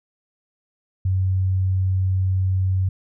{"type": "tone", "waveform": "sine", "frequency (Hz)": 94, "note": "F#2", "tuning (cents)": 28, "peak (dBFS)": -17, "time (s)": [1.05, 2.89], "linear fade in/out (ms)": 5, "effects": []}